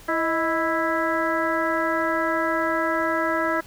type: harmonic tone with a mistuned harmonic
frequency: 329.6 Hz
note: E4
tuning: in tune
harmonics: 1 / 2 / 3 / 4 / 5 / 6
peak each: -27 / -26 / -29 / -27 / -28 / -32 dBFS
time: 0.08-3.61 s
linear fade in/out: 10 ms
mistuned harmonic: 2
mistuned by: -69 cents
effects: pink hiss -47 dBFS RMS until 3.66 s